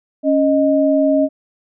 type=tone pair together; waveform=sine; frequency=277.2 / 621.4 Hz; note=C#4 / D#5; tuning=0 / -2 cents; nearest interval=octave + major second; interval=1398 cents; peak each=-14 dBFS; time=0.23-1.29 s; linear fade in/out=50 ms; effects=none